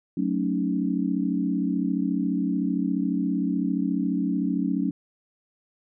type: chord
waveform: sine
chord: D# half-diminished seventh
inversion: first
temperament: equal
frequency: 185 / 220 / 277.2 / 311.1 Hz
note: F#3 / A3 / C#4 / D#4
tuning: 0 / 0 / 0 / 0 cents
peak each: -27 / -29 / -26 / -31 dBFS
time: 0.17-4.91 s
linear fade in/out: 5 ms
effects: none